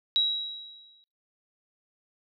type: tone with exponential decay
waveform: sine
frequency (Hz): 3863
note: B7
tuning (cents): -39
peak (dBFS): -19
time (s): 0.16-1.04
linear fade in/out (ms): 0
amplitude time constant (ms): 190
effects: noise-tail reverb RT60 0.4 s tail -25 dB re dry